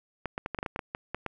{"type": "clicks", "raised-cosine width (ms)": 0.5, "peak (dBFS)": -17, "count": 12, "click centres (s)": [0.257, 0.379, 0.461, 0.547, 0.588, 0.629, 0.662, 0.761, 0.792, 0.949, 1.146, 1.263], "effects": []}